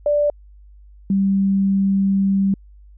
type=tone pair in turn; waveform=sine; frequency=587 / 195.47 Hz; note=D5 / G3; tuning=-1 / -5 cents; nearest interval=octave + perfect fifth; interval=1904 cents; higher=first; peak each=-14 dBFS; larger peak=neither; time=0.06-0.3 / 1.1-2.54 s; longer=second; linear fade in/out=2 ms; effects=added 50 Hz sine -42 dBFS peak until 2.97 s